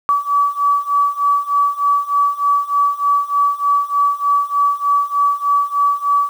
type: beating tone pair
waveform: sine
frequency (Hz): 1144 / 1147.3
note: D6 / D6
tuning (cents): -46 / -41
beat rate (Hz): 3.3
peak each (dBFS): -17 / -15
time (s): 0.09-6.29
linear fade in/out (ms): 0
effects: 7-bit